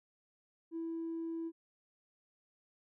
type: tone with tanh clipping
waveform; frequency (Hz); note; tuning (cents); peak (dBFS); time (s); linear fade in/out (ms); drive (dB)
triangle; 329.6; E4; 0; -37; 0.71-1.52; 50; 5
effects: none